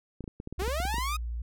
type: clicks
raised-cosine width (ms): 3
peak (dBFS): -25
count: 12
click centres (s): 0.207 / 0.241 / 0.278 / 0.401 / 0.474 / 0.526 / 0.621 / 0.679 / 0.802 / 0.853 / 0.943 / 0.983
type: tone with pitch glide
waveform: sine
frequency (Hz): 64 to 58.35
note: C2 to A#1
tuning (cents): -38 to +2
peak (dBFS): -31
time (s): 0.58-1.42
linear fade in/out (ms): 5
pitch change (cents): -160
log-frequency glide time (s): 0.82-1.04
type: linear sweep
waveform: sawtooth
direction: up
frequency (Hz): 341.8 to 1271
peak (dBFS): -27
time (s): 0.59-1.17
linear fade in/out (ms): 10
effects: none